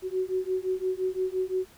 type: beating tone pair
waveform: sine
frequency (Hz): 370 / 375.8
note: F#4 / F#4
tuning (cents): 0 / +27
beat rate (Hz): 5.8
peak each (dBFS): -29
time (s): 0.02-1.67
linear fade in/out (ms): 50
effects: pink hiss -55 dBFS RMS until 1.77 s